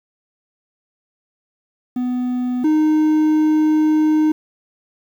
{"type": "tone pair in turn", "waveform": "triangle", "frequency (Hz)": [249, 308.8], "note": ["B3", "D#4"], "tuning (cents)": [14, -13], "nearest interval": "major third", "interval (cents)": 373, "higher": "second", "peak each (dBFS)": [-16, -10], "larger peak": "second", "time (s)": [[1.96, 2.64], [2.64, 4.32]], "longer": "second", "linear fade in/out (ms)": 5, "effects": ["8-bit"]}